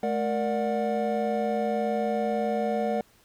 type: tone cluster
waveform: triangle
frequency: 215.8 / 467.8 / 589 / 731 Hz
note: A3 / A#4 / D5 / F#5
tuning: -33 / +6 / +5 / -21 cents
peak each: -28 dBFS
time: 0.03-3.01 s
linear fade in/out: 2 ms
effects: pink hiss -60 dBFS RMS until 3.24 s